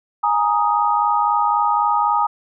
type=chord; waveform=sine; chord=Ab suspended second; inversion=none; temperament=just; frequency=830.6 / 934.4 / 1245.9 Hz; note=Ab5 / Bb5 / Eb6; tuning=0 / +4 / +2 cents; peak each=-19 dBFS; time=0.23-2.27 s; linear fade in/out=10 ms; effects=none